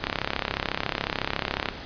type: click train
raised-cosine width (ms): 0.3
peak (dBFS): -8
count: 57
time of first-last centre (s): 0.04-1.687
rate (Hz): 34
effects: pink hiss -38 dBFS RMS until 1.85 s + resampled to 11025 Hz